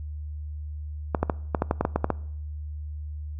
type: clicks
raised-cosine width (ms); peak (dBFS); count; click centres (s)
1; -8; 11; 1.148 / 1.23 / 1.298 / 1.548 / 1.621 / 1.711 / 1.81 / 1.851 / 1.96 / 2.044 / 2.103
effects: noise-tail reverb RT60 0.7 s tail -22 dB re dry + added 75 Hz sine -32 dBFS peak until 3.39 s